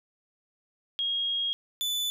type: tone pair in turn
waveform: sine / 40% pulse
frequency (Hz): 3270 / 3490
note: G#7 / A7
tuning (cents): -28 / -15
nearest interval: minor second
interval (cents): 113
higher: second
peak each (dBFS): -26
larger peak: neither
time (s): 0.99-1.53 / 1.81-2.1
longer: first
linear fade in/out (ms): 0
effects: none